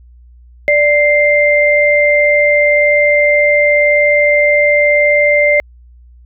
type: tone pair together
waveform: sine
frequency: 587.8 / 2093 Hz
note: D5 / C7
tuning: +1 / 0 cents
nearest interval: octave + minor seventh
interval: 2199 cents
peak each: -10 dBFS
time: 0.68-5.6 s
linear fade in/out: 0 ms
effects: added 60 Hz sine -38 dBFS peak until 6.25 s